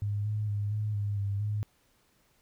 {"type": "tone with pitch steps", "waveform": "sine", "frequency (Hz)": [102.7, 106.1, 102.7, 106.2, 102.3, 100, 104.8], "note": ["G#2", "G#2", "G#2", "G#2", "G#2", "G2", "G#2"], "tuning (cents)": [-19, 38, -19, 39, -26, 35, 16], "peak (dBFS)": -28, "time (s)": [0.02, 1.63], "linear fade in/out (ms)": 0, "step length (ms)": 230, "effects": ["pink hiss -68 dBFS RMS until 2.41 s"]}